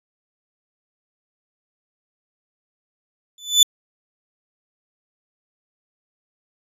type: tone with exponential growth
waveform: 30% pulse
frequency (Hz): 3496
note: A7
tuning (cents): -12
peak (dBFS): -3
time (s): 3.38-3.63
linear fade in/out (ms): 2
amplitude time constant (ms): 53
effects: resampled to 32000 Hz